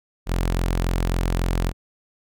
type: tone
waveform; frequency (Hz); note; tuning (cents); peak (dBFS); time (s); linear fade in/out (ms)
sawtooth; 43.65; F1; 0; -16; 0.26-1.73; 50
effects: none